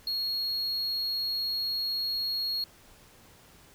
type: tone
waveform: triangle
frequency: 4304 Hz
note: C8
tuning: 48 cents sharp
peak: -27 dBFS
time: 0.07-2.64 s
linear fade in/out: 2 ms
effects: pink hiss -56 dBFS RMS until 3.74 s